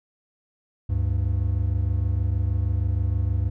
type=tone pair together; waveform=triangle; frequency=73.01 / 99.4 Hz; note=D2 / G2; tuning=-10 / +25 cents; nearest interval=perfect fourth; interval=535 cents; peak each=-22 / -21 dBFS; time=0.89-3.5 s; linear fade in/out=10 ms; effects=none